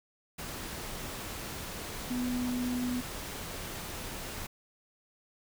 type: tone in noise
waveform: sine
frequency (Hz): 247.6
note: B3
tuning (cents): +5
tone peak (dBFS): -30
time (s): 2.1-3.01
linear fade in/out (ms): 10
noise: pink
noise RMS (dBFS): -40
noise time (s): 0.38-4.47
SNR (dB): +7
effects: none